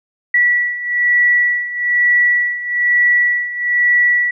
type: beating tone pair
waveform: sine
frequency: 1946 / 1947.1 Hz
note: B6 / B6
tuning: -26 / -25 cents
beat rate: 1.1 Hz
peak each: -17 / -13 dBFS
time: 0.34-4.31 s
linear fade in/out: 5 ms
effects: none